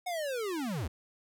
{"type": "linear sweep", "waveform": "square", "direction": "down", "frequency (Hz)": [740, 60.8], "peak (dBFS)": -33, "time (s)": [0.06, 0.88], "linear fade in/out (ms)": 10, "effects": []}